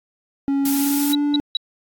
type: tone with pitch glide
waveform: triangle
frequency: 277.2 to 290.8 Hz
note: C#4 to D4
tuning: 0 to -17 cents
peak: -15 dBFS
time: 0.48-1.4 s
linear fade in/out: 0 ms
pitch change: +83 cents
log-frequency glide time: 0.69-1.22 s
type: noise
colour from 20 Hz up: blue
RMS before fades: -25 dBFS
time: 0.65-1.13 s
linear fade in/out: 5 ms
type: tone bursts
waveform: sine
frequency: 3900 Hz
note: B7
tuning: 23 cents flat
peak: -17 dBFS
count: 3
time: 1.13-1.57 s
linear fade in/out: 2 ms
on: 20 ms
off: 190 ms
effects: AAC 64 kbps